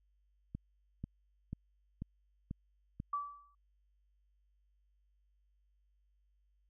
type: click train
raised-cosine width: 5 ms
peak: -28 dBFS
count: 6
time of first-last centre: 0.55-3.001 s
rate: 2.04 Hz
type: tone with exponential decay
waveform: sine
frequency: 1155 Hz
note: D6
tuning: 29 cents flat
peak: -31 dBFS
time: 3.13-3.55 s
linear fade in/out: 5 ms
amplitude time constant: 91 ms
effects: added 50 Hz sine -70 dBFS peak until 6.69 s